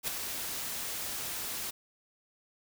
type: noise with ADSR envelope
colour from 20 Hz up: white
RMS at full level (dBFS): -31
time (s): 0.03-1.71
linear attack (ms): 47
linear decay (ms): 7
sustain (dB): -6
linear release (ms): 12
effects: none